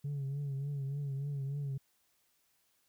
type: tone with vibrato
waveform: sine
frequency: 140 Hz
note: C#3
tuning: 18 cents sharp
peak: -32 dBFS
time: 0.04-1.78 s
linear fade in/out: 10 ms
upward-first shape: triangle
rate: 3.4 Hz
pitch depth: 70 cents each way
effects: tanh soft clip ceiling -33 dBFS + white hiss -74 dBFS RMS until 2.88 s